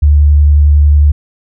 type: tone with vibrato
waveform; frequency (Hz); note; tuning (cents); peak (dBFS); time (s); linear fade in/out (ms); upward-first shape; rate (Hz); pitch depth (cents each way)
sine; 73.42; D2; 0; -3; 0.02-1.12; 10; sine; 11; 14
effects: none